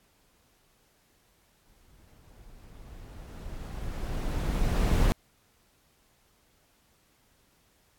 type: noise with exponential growth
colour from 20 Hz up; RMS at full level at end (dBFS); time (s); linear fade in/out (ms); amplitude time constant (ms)
brown; -21; 1.67-5.12; 0; 750
effects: pink hiss -66 dBFS RMS until 7.98 s + AAC 64 kbps